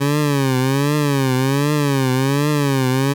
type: tone with vibrato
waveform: 20% pulse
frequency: 138.59 Hz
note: C#3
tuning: in tune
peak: -10 dBFS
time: 0-3.14 s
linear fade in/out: 20 ms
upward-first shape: triangle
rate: 1.3 Hz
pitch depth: 150 cents each way
effects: none